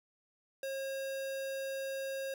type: tone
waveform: square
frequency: 540 Hz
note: C#5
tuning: 45 cents flat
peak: -37 dBFS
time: 0.63-2.34 s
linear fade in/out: 2 ms
effects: none